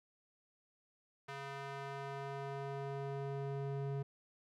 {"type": "tone with band-pass filter sweep", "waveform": "square", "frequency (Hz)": 138.59, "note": "C#3", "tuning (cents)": 0, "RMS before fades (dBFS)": -42, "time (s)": [1.28, 4.03], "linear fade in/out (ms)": 10, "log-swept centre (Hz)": [1500, 280], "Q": 0.77, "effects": []}